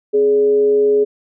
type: tone with frequency modulation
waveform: sine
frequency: 418 Hz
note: G#4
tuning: 11 cents sharp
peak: -10 dBFS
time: 0.13-1.05 s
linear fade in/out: 20 ms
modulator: 156 Hz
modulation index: 0.26
effects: none